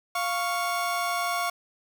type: tone pair together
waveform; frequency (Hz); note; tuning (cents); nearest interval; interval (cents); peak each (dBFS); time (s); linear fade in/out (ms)
30% pulse; 698.4 / 1108.7; F5 / C#6; 0 / 0; minor sixth; 800; -26; 0.15-1.5; 5
effects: 9-bit